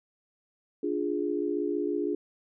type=chord; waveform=sine; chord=D diminished; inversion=none; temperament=equal; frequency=293.7 / 349.2 / 415.3 Hz; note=D4 / F4 / Ab4; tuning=0 / 0 / 0 cents; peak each=-31 dBFS; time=0.83-2.15 s; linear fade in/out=5 ms; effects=none